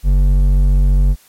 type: tone with hard clipping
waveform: triangle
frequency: 47.42 Hz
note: F#1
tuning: 43 cents sharp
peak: -10 dBFS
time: 0.03-1.16 s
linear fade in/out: 50 ms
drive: 11 dB
effects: white hiss -49 dBFS RMS until 1.28 s + MP3 64 kbps